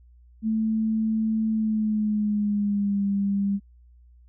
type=tone with pitch glide; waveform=sine; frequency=220 to 199.42 Hz; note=A3 to G3; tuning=0 to +30 cents; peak=-21 dBFS; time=0.42-3.6 s; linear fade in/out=50 ms; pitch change=-170 cents; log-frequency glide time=1.5-3.04 s; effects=added 60 Hz sine -50 dBFS peak until 4.28 s